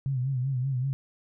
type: tone with vibrato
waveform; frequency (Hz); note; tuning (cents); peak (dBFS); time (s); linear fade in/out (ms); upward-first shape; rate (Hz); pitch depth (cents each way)
sine; 130.81; C3; 0; -25; 0.06-0.93; 0; sine; 5.2; 95
effects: none